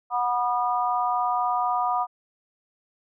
harmonic tone, 244 Hz, B3, 21 cents flat, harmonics 3 / 4 / 5, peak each -25 / -26 / -27 dBFS, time 0.1-2.07 s, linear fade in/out 50 ms, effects none

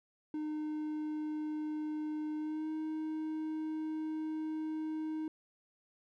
triangle tone with pitch glide, 305.6 to 312.7 Hz, D#4 to D#4, -31 to +9 cents, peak -33 dBFS, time 0.34-5.28 s, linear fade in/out 2 ms, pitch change +40 cents, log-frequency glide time 2.37-2.69 s, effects none

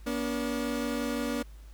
30% pulse tone pair together, 240 / 285.9 Hz, B3 / D4, -49 / -46 cents, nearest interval minor third, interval 303 cents, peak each -29 / -30 dBFS, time 0.06-1.43 s, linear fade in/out 10 ms, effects added 52 Hz sine -45 dBFS peak until 1.73 s + pink hiss -61 dBFS RMS until 1.73 s

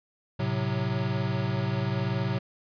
square chord, F# diminished, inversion first, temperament equal, 110 / 130.81 / 185 Hz, A2 / C3 / F#3, 0 / 0 / 0 cents, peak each -31 / -30 / -33 dBFS, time 0.39-2.39 s, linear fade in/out 10 ms, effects resampled to 11025 Hz

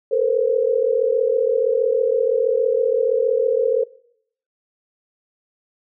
sine tone cluster, 442.6 / 477.8 / 524 Hz, A4 / A#4 / C5, +10 / +43 / +2 cents, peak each -20 dBFS, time 0.11-3.84 s, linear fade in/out 10 ms, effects noise-tail reverb RT60 0.7 s tail -23 dB re dry

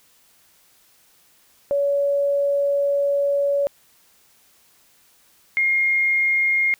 sine tone pair in turn, 565 / 2133 Hz, C#5 / C7, +33 / +33 cents, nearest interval octave + major seventh, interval 2300 cents, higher second, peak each -17 / -16 dBFS, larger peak second, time 1.71-3.67 / 5.57-6.74 s, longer first, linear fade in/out 0 ms, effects white hiss -57 dBFS RMS until 6.79 s

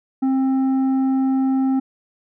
triangle tone with tanh clipping, 265.1 Hz, C4, 23 cents sharp, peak -17 dBFS, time 0.22-1.8 s, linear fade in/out 10 ms, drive 11 dB, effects none

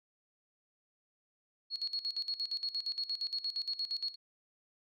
sine tone with tremolo, 4329 Hz, C#8, 42 cents flat, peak -32 dBFS, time 1.7-4.16 s, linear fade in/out 50 ms, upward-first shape square, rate 8.6 Hz, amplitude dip 80%, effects none

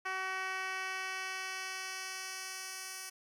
10% pulse tone with band-pass filter sweep, 377.5 Hz, F#4, 35 cents sharp, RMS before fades -40 dBFS, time 0.05-3.1 s, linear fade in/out 10 ms, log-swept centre 1600 to 8400 Hz, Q 0.8, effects 11-bit

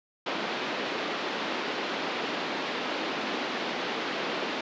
pink band-pass noise, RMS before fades -32 dBFS, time 0.26-4.61 s, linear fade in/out 5 ms, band 240 to 4100 Hz, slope 24 dB/octave, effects resampled to 16000 Hz

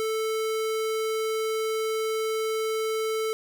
square tone, 440 Hz, A4, in tune, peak -26 dBFS, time 0-3.33 s, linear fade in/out 0 ms, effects none

